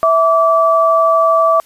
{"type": "tone pair together", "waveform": "sine", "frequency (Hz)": [655, 1157.3], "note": ["E5", "D6"], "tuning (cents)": [-11, -26], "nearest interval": "minor seventh", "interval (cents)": 985, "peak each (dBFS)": -11, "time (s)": [0.03, 1.6], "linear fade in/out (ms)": 0, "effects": ["white hiss -48 dBFS RMS until 1.65 s", "resampled to 32000 Hz"]}